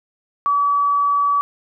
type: tone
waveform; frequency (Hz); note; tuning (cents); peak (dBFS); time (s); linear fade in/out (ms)
sine; 1144; D6; -46; -14; 0.46-1.41; 0
effects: none